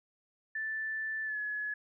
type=tone with pitch glide; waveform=sine; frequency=1760 to 1698.1 Hz; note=A6 to G#6; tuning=0 to +38 cents; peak=-33 dBFS; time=0.55-1.74 s; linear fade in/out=5 ms; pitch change=-62 cents; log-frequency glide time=1.24-1.38 s; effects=none